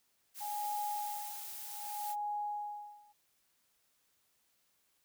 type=noise; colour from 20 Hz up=blue; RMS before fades=-45 dBFS; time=0.34-2.16 s; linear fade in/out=50 ms
type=tone with tremolo; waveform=sine; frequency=830.6 Hz; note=G#5; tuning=in tune; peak=-34 dBFS; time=0.4-3.13 s; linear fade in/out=20 ms; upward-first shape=sine; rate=0.65 Hz; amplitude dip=95%
effects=white hiss -75 dBFS RMS until 5.04 s